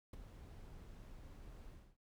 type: noise with ADSR envelope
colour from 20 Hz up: brown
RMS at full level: -44 dBFS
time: 0.13-1.97 s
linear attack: 6 ms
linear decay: 12 ms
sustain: -10 dB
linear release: 260 ms
effects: none